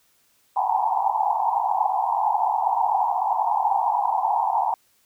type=band-pass noise; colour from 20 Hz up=white; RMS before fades=-22 dBFS; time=0.56-4.74 s; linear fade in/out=2 ms; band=740 to 960 Hz; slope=96 dB/octave; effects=white hiss -63 dBFS RMS until 5.05 s